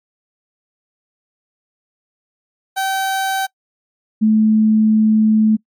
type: tone pair in turn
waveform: 30% pulse / sine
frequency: 771 / 217.1 Hz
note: G5 / A3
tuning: -29 / -23 cents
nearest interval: octave + minor seventh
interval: 2194 cents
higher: first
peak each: -14 / -9 dBFS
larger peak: second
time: 2.76-3.47 / 4.21-5.57 s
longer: second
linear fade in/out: 20 ms
effects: noise-tail reverb RT60 0.1 s tail -24 dB re dry + MP3 96 kbps